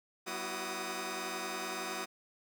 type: tone cluster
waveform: 10% pulse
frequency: 192.1 / 245.2 / 331.5 / 373.3 / 1235 Hz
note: G3 / B3 / E4 / F#4 / D#6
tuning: -35 / -12 / +10 / +15 / -13 cents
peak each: -38 / -39 / -35 / -33 / -34 dBFS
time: 0.26-2.06 s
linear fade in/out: 20 ms
effects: none